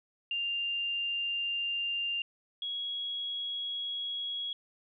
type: tone pair in turn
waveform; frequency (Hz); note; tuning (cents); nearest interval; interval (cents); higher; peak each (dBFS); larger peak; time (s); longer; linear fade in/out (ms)
sine; 2794 / 3323; F7 / G#7; 0 / 0; minor third; 300; second; -30 / -33; first; 0.31-2.22 / 2.62-4.53; neither; 2
effects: none